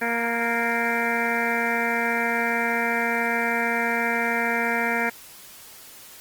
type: harmonic tone with a mistuned harmonic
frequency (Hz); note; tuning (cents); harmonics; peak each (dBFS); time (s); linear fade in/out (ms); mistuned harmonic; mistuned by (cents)
233.7; A#3; +5; 1 / 2 / 3 / 4 / 6 / 7 / 8 / 9 / 10; -30 / -30 / -30 / -30 / -30 / -30 / -30 / -30 / -30; 0.01-5.1; 10; 8; -28
effects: white hiss -45 dBFS RMS until 6.2 s + Opus 24 kbps